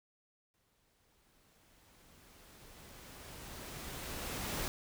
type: noise with exponential growth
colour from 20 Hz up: pink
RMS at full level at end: -37 dBFS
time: 0.54-4.68 s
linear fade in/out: 0 ms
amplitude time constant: 900 ms
effects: none